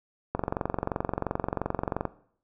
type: click train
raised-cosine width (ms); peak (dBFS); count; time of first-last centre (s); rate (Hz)
1; -13; 40; 0.35-2.053; 22.9
effects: noise-tail reverb RT60 0.6 s tail -17 dB re dry